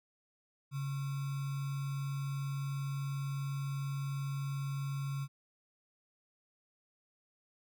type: tone with sample-and-hold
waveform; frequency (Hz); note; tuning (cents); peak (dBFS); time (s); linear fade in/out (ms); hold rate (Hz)
sine; 138.59; C#3; 0; -34; 0.71-5.28; 50; 1225
effects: none